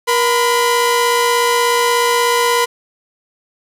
sawtooth tone pair together, 475.2 / 1007 Hz, A#4 / B5, +33 / +33 cents, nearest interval octave + minor second, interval 1300 cents, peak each -11 dBFS, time 0.07-2.66 s, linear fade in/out 20 ms, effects resampled to 32000 Hz + 7-bit

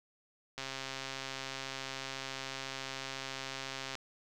click train, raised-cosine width 0.2 ms, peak -22 dBFS, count 453, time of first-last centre 0.58-3.953 s, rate 134 Hz, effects none

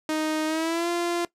sawtooth tone with pitch glide, 311.1 to 345.2 Hz, D#4 to F4, 0 to -20 cents, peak -20 dBFS, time 0.09-1.25 s, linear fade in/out 2 ms, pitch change +180 cents, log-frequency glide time 0.46-0.89 s, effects noise-tail reverb RT60 0.1 s tail -19 dB re dry + low-pass 11000 Hz 12 dB/octave

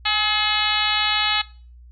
harmonic tone with a mistuned harmonic, 426 Hz, G#4, 44 cents sharp, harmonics 2 / 3 / 4 / 5 / 6 / 7 / 8 / 9 / 10, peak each -27 / -27 / -27 / -27 / -27 / -27 / -27 / -27 / -27 dBFS, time 0.05-1.42 s, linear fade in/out 10 ms, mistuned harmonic 2, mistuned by -34 cents, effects noise-tail reverb RT60 0.4 s tail -21 dB re dry + added 60 Hz sine -42 dBFS peak until 1.91 s

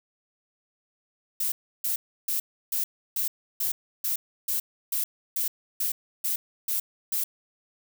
violet noise bursts, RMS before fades -27 dBFS, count 14, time 1.4-7.24 s, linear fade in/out 5 ms, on 120 ms, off 320 ms, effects none

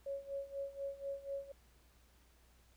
sine tone with tremolo, 554.4 Hz, C#5, in tune, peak -37 dBFS, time 0.06-1.52 s, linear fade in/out 5 ms, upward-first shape sine, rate 4.1 Hz, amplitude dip 85%, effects added 60 Hz sine -66 dBFS peak until 2.76 s + pink hiss -70 dBFS RMS until 2.76 s

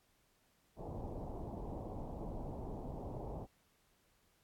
pink low-pass noise, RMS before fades -44 dBFS, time 0.76-3.47 s, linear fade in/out 50 ms, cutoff 910 Hz, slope 48 dB/octave, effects pink hiss -74 dBFS RMS until 4.43 s + AAC 64 kbps

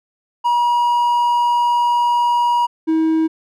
triangle tone pair in turn, 959 / 320 Hz, A#5 / D#4, +49 / +49 cents, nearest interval octave + perfect fifth, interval 1900 cents, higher first, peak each -11 / -11 dBFS, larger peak neither, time 0.44-2.67 / 2.87-3.28 s, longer first, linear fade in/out 20 ms, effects none

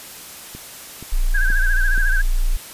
click train, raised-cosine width 3 ms, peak -22 dBFS, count 4, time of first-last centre 0.55-1.979 s, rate 2.1 Hz
sine tone, 29.14 Hz, A#0, in tune, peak -14 dBFS, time 1.12-2.57 s, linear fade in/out 10 ms
sine tone with vibrato, 1587 Hz, G6, 21 cents sharp, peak -19 dBFS, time 1.34-2.22 s, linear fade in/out 10 ms, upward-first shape sine, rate 14 Hz, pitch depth 79 cents each way
effects white hiss -37 dBFS RMS until 2.73 s + resampled to 32000 Hz

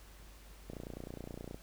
click train, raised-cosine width 2 ms, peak -30 dBFS, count 26, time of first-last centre 0.7-1.545 s, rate 29.6 Hz, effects added 50 Hz sine -54 dBFS peak until 1.62 s + pink hiss -59 dBFS RMS until 1.62 s

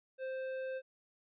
sine tone with tanh clipping, 523.3 Hz, C5, in tune, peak -39 dBFS, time 0.18-0.82 s, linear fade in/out 50 ms, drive 12 dB, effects resampled to 8000 Hz

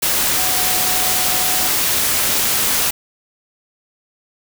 sine tone in noise, 740 Hz, F#5, in tune, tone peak -27 dBFS, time 0.37-1.68 s, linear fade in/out 10 ms, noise white, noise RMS -17 dBFS, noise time 0.02-2.91 s, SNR -13 dB, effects none

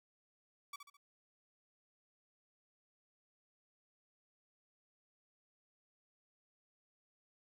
sawtooth tone with echo, 1144 Hz, D6, 46 cents flat, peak -40 dBFS, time 0.73-0.76 s, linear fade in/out 5 ms, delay 70 ms, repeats 3, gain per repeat -7 dB, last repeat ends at 0.97 s, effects none

